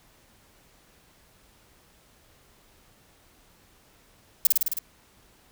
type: noise with echo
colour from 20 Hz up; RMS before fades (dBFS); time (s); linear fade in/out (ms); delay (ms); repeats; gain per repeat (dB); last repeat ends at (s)
violet; -17; 4.45-4.47; 2; 53; 6; -2; 4.788
effects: pink hiss -59 dBFS RMS until 5.51 s